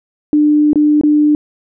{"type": "tone with dropouts", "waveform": "sine", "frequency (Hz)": 298.7, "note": "D4", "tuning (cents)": 29, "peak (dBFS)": -7, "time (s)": [0.33, 1.35], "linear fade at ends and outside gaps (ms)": 1, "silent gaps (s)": [[0.732, 0.757], [1.012, 1.035]], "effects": []}